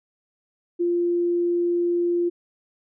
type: tone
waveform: sine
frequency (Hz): 347.4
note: F4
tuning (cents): -9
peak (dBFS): -19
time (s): 0.79-2.3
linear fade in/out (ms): 20
effects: none